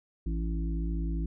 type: harmonic tone with a mistuned harmonic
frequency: 55 Hz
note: A1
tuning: in tune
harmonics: 1 / 3 / 5 / 6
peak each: -29 / -36 / -41 / -42 dBFS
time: 0.26-1.26 s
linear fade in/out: 5 ms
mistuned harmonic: 3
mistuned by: +24 cents
effects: none